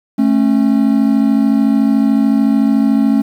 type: tone pair together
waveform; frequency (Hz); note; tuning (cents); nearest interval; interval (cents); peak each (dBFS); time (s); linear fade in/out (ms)
triangle; 218.3 / 272; A3 / C#4; -13 / -33; major third; 380; -10; 0.18-3.22; 10
effects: 7-bit